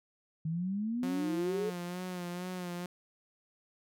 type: exponential sweep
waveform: sine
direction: up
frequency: 155.2 to 438.3 Hz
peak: -31 dBFS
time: 0.45-1.7 s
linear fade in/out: 5 ms
type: tone with vibrato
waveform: sawtooth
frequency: 179.2 Hz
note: F3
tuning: 45 cents sharp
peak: -33 dBFS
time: 1.03-2.86 s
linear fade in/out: 2 ms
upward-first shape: sine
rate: 2.2 Hz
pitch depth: 43 cents each way
effects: none